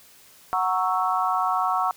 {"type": "chord", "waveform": "sine", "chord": "F# dominant seventh", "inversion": "none", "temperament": "equal", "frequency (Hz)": [740, 932.3, 1108.7, 1318.5], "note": ["F#5", "A#5", "C#6", "E6"], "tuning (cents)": [0, 0, 0, 0], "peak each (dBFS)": [-25, -28, -25, -27], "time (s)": [0.53, 1.91], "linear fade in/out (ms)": 0, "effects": ["white hiss -52 dBFS RMS until 1.96 s"]}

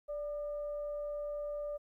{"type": "tone with frequency modulation", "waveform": "sine", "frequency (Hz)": 586, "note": "D5", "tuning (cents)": -4, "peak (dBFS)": -36, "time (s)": [0.08, 1.78], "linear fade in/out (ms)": 20, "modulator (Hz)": 618, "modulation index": 0.24, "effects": ["13-bit"]}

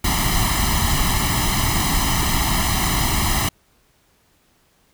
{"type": "noise with comb filter", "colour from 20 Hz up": "pink", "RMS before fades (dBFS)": -19, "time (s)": [0.04, 3.49], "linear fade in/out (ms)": 5, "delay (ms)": 0.99, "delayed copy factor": 0.9, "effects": ["pink hiss -60 dBFS RMS until 4.93 s"]}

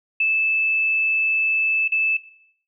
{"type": "tone with dropouts", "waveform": "sine", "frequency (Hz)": 2625, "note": "E7", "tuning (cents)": -8, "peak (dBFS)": -16, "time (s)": [0.2, 2.17], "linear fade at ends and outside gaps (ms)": 5, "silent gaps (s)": [1.879, 1.919], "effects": ["noise-tail reverb RT60 0.7 s tail -18 dB re dry"]}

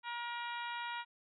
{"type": "harmonic tone", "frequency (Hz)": 475.1, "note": "A#4", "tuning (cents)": 33, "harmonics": [2, 3, 4, 5, 6, 7, 8], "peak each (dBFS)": [-41, -45, -47, -49, -51, -52, -53], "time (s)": [0.03, 1.05], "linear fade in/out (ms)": 50, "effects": []}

